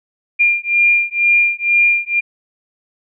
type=beating tone pair; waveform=sine; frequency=2400 / 2402.1 Hz; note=D7 / D7; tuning=+37 / +38 cents; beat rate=2.1 Hz; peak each=-14 dBFS; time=0.39-2.21 s; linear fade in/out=20 ms; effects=none